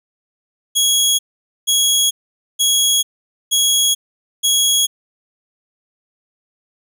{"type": "tone bursts", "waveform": "20% pulse", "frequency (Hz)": 3322, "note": "G#7", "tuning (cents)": 0, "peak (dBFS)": -7, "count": 5, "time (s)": [0.75, 4.87], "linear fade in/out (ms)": 20, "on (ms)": 440, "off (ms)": 480, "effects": []}